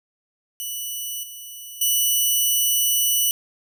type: tone with level steps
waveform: 5% pulse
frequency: 2960 Hz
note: F#7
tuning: in tune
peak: -19 / -27 / -9 dBFS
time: 0.6-3.31 s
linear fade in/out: 0 ms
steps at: 1.23 / 1.81 s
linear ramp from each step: 5 ms
effects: none